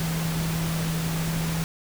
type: tone in noise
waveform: sine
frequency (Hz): 162.8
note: E3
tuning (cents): -21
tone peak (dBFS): -25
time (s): 0-1.64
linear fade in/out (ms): 0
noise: pink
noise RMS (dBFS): -32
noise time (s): 0-1.64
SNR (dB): +4
effects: none